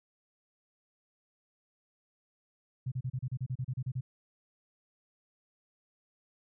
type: tone bursts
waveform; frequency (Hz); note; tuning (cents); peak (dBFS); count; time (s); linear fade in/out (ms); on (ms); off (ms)
sine; 127.9; C3; -39; -31; 13; 2.86-4.01; 10; 58; 33
effects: none